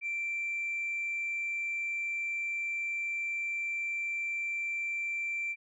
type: tone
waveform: sine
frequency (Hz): 2349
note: D7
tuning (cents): 0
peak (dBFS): -30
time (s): 0.01-5.56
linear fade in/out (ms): 50
effects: tanh soft clip ceiling -28 dBFS